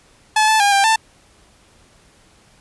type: tone with pitch steps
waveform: sawtooth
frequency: 862 / 874 / 809 / 793 / 888 Hz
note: A5 / A5 / G#5 / G5 / A5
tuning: -36 / -12 / -46 / +20 / +16 cents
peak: -8 dBFS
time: 0.36-0.96 s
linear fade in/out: 5 ms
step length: 120 ms
effects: pink hiss -52 dBFS RMS until 2.6 s + resampled to 24000 Hz